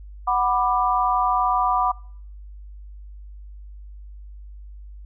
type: chord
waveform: sine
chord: B minor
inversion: second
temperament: just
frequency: 740.8 / 987.8 / 1185.3 Hz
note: F#5 / B5 / D6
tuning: +2 / 0 / +16 cents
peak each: -22 dBFS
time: 0.27-1.92 s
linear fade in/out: 10 ms
effects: noise-tail reverb RT60 0.6 s tail -24 dB re dry + added 50 Hz sine -37 dBFS peak until 5.05 s